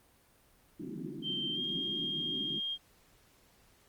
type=band-pass noise; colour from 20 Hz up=white; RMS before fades=-42 dBFS; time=0.79-2.6 s; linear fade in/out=10 ms; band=140 to 370 Hz; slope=96 dB/octave
type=tone with pitch glide; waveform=sine; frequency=3136 to 3222 Hz; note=G7 to G7; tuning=0 to +47 cents; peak=-33 dBFS; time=1.22-2.78 s; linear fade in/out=50 ms; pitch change=+47 cents; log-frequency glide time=1.53-1.6 s
effects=pink hiss -65 dBFS RMS until 3.88 s + Opus 32 kbps